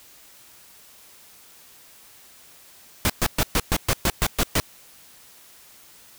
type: noise bursts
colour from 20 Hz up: pink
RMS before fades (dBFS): -20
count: 10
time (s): 3.05-4.6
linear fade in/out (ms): 0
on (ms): 47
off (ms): 120
effects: white hiss -50 dBFS RMS until 6.18 s